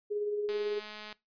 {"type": "tone with tremolo", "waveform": "sine", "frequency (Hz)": 415.3, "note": "G#4", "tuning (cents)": 0, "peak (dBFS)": -28, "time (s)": [0.1, 0.8], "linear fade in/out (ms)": 20, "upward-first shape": "triangle", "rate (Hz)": 18, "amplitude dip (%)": 40}
{"type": "click train", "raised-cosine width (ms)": 0.2, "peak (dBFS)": -27, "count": 136, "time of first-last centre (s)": [0.49, 1.127], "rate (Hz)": 212}
{"effects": ["noise-tail reverb RT60 0.2 s tail -21 dB re dry", "resampled to 11025 Hz"]}